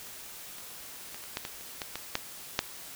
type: clicks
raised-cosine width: 0.2 ms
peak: -27 / -24 / -28 / -14 / -18 / -28 / -16 / -17 / -10 / -7 dBFS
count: 10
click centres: 0.584 / 1.145 / 1.239 / 1.371 / 1.451 / 1.61 / 1.818 / 1.956 / 2.154 / 2.591 s
effects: white hiss -45 dBFS RMS until 2.95 s